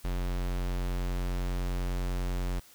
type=tone with low-pass filter sweep; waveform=square; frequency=45.02 Hz; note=F#1; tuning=47 cents flat; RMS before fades=-31 dBFS; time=0.04-2.6 s; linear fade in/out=10 ms; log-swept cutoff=5000 to 8400 Hz; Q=0.86; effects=white hiss -56 dBFS RMS until 2.74 s